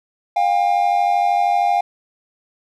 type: tone pair together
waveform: triangle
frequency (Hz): 708.1 / 801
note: F5 / G5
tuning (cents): +24 / +37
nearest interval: major second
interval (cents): 213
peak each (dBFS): -15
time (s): 0.36-1.81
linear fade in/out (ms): 5
effects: none